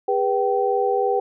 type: tone cluster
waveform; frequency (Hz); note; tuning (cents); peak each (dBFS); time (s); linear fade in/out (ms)
sine; 405.9 / 488.9 / 773; G#4 / B4 / G5; -40 / -18 / -24; -22; 0.08-1.2; 5
effects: none

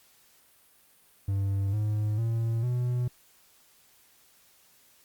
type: tone with pitch steps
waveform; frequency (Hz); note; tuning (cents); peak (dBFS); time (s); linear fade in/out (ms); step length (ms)
triangle; 98.4 / 106.07 / 114.35 / 123.26; G2 / G#2 / A#2 / B2; +7 / +37 / -33 / -3; -23; 1.28-3.08; 5; 450
effects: white hiss -61 dBFS RMS until 5.04 s + Opus 48 kbps

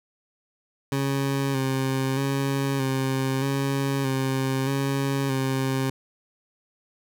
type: tone with vibrato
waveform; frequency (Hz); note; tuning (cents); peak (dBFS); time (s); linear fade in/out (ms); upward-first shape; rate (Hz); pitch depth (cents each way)
20% pulse; 135.3; C#3; -42; -18; 0.92-5.9; 2; square; 0.8; 28
effects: none

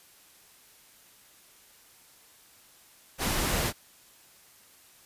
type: noise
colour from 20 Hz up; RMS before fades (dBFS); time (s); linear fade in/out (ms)
pink; -28; 3.18-3.73; 50
effects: white hiss -57 dBFS RMS until 5.05 s + resampled to 32000 Hz

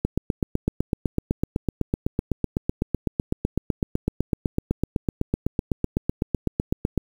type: click train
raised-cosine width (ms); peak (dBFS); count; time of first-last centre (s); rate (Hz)
3; -8; 56; 0.05-6.977; 7.94
effects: 7-bit

